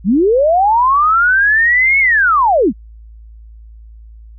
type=linear two-way sweep; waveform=sine; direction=up then down; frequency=164.81 to 2217 to 164.81 Hz; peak=-8 dBFS; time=0.04-2.73 s; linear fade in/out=50 ms; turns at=1.99 s; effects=added 55 Hz sine -34 dBFS peak until 4.38 s